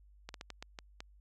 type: slowing click train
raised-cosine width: 0.2 ms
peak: -26 dBFS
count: 7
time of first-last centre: 0.29-1.005 s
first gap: 52 ms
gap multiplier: 1.33
effects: added 50 Hz sine -58 dBFS peak until 1.2 s